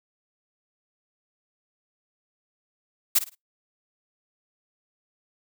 blue noise with echo, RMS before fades -18 dBFS, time 3.15-3.19 s, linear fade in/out 10 ms, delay 54 ms, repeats 3, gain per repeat -12 dB, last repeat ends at 3.352 s, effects noise-tail reverb RT60 0.2 s tail -26 dB re dry

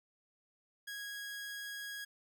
sawtooth tone, 1651 Hz, G#6, 11 cents flat, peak -38 dBFS, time 0.87-2.05 s, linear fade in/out 10 ms, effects none

